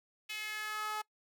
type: tone with high-pass filter sweep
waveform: sawtooth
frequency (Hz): 427.2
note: G#4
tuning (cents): +49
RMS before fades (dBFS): -39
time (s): 0.29-1.02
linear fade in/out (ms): 10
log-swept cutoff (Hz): 2600 to 980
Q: 3.1
effects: noise-tail reverb RT60 0.1 s tail -23 dB re dry